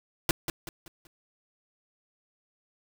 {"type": "noise with echo", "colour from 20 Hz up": "pink", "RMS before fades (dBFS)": -23, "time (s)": [0.29, 0.31], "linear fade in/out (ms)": 2, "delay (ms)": 190, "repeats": 4, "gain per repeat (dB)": -8, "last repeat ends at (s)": 1.07, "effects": []}